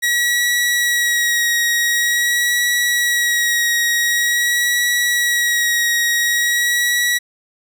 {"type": "tone with vibrato", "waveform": "sawtooth", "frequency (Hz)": 1912, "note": "A#6", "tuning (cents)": 43, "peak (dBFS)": -11, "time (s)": [0.02, 7.19], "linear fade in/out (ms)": 20, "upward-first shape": "sine", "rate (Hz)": 0.46, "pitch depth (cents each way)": 18, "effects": []}